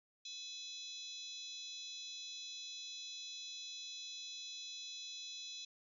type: harmonic tone with a mistuned harmonic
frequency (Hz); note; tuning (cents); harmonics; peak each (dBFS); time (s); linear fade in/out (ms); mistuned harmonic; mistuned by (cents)
854; G#5; +48; 3 / 4 / 5 / 6 / 7 / 8; -57 / -50 / -49 / -58 / -53 / -60; 0.25-5.65; 5; 5; -110
effects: none